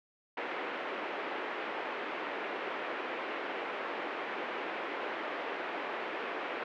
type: band-pass noise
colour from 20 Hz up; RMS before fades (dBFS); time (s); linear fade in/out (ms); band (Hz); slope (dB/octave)
pink; -38; 0.37-6.64; 5; 330 to 2600; 24
effects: none

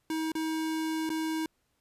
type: tone with dropouts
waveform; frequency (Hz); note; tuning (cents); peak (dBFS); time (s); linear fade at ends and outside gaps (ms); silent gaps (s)
square; 318.1; D#4; +38; -30; 0.1-1.46; 2; 0.319-0.352 / 1.093-1.101
effects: pink hiss -75 dBFS RMS until 1.8 s + resampled to 32000 Hz

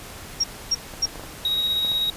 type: tone bursts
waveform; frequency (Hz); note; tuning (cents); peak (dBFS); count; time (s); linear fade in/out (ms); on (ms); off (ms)
sine; 5588; F8; 0; -17; 3; 0.4-1.06; 10; 40; 270
type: clicks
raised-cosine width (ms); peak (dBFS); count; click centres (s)
1; -23; 7; 0.938 / 1.055 / 1.157 / 1.196 / 1.237 / 1.848 / 1.917
type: tone with tremolo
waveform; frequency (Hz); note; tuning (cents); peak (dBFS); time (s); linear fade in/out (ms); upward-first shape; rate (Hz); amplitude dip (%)
triangle; 3800; A#7; +33; -18; 1.45-2.1; 2; square; 16; 25
effects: pink hiss -39 dBFS RMS until 2.16 s + resampled to 32000 Hz

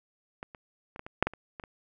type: clicks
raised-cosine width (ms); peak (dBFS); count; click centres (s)
0.5; -23 / -30 / -28 / -23 / -26 / -6 / -13 / -29 / -25 / -27; 10; 0.429 / 0.548 / 0.961 / 0.994 / 1.065 / 1.226 / 1.27 / 1.336 / 1.598 / 1.638
effects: none

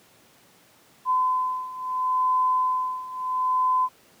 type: beating tone pair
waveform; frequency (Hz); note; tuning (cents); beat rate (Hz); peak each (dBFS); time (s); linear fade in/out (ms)
sine; 1018 / 1018.74; C6 / C6; -48 / -47; 0.74; -26 / -23; 1.05-3.89; 50
effects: pink hiss -56 dBFS RMS until 4.2 s + high-pass 150 Hz 12 dB/octave

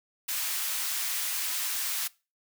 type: high-pass noise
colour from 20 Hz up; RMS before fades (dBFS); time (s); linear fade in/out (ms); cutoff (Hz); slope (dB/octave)
white; -31; 0.28-2.08; 10; 1200; 12
effects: noise-tail reverb RT60 0.3 s tail -22 dB re dry

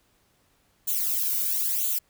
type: noise with flanger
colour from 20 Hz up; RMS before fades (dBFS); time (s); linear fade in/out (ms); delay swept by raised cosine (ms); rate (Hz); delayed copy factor
violet; -26; 0.87-1.99; 10; 0.28 to 1.38; 1; +0.85
effects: pink hiss -66 dBFS RMS until 2.09 s

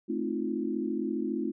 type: chord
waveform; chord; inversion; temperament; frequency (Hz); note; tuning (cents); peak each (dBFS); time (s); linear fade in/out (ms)
sine; F dominant seventh; first; just; 218.3 / 261.9 / 314.3 / 349.2; A3 / C4 / Eb4 / F4; -13 / +2 / +18 / 0; -34; 0.08-1.52; 20
effects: none

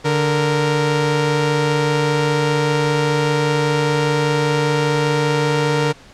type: tone pair together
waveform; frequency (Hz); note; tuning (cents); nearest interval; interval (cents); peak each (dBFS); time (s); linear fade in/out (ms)
sawtooth; 146.48 / 464.5; D3 / A#4; -4 / -6; octave + minor sixth; 1998; -14; 0.04-5.93; 20
effects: pink hiss -44 dBFS RMS until 6.13 s + low-pass 6000 Hz 12 dB/octave

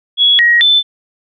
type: tone with pitch steps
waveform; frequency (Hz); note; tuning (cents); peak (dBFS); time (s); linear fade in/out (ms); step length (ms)
sine; 3359 / 1894 / 3523; G#7 / A#6 / A7; +19 / +27 / +1; -6; 0.17-0.83; 50; 220
effects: none

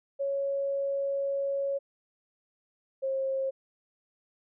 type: tone pair in turn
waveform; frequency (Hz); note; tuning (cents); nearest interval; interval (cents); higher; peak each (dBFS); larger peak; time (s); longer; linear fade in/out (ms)
sine; 554.4 / 535.5; C#5 / C5; 0 / +40; minor second; 60; first; -27; neither; 0.19-1.79 / 3.02-3.51; first; 20
effects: none

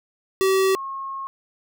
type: tone pair in turn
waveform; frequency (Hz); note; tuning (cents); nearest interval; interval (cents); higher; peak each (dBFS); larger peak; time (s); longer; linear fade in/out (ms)
square / sine; 383 / 1083.3; G4 / C#6; -40 / -40; octave + tritone; 1800; second; -17 / -28; first; 0.41-0.75 / 0.75-1.27; second; 0
effects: none

